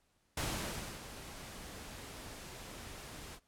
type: noise with ADSR envelope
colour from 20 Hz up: pink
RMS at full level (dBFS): -36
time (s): 0.37-3.4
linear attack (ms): 4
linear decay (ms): 610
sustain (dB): -12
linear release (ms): 62
effects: pink hiss -75 dBFS RMS until 3.47 s + low-pass 12000 Hz 12 dB/octave